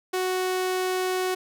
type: tone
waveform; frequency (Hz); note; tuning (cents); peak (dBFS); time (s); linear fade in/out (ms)
sawtooth; 370; F#4; 0; -20; 0.13-1.35; 10
effects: none